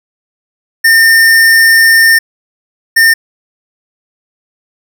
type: tone bursts at uneven times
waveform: square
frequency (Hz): 1812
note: A#6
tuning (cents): -50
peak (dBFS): -4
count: 2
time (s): 0.84-2.19 / 2.96-3.14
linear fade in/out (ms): 10
effects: none